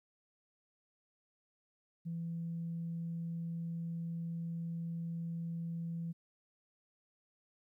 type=tone; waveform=sine; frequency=167.3 Hz; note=E3; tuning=26 cents sharp; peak=-36 dBFS; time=2.05-6.13 s; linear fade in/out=20 ms; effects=tanh soft clip ceiling -32 dBFS + 13-bit